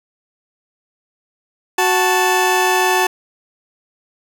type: tone pair together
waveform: 20% pulse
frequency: 370 / 878.7 Hz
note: F#4 / A5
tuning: 0 / -3 cents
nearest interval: octave + minor third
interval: 1497 cents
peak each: -11 dBFS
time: 1.78-3.07 s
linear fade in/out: 5 ms
effects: none